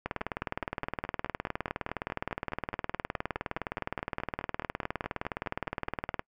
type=two click trains; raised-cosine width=0.5 ms; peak=-22 / -16 dBFS; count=29 / 120; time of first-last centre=0.21-6.092 / 0.06-6.194 s; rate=4.76 / 19.4 Hz; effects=noise-tail reverb RT60 0.1 s tail -26 dB re dry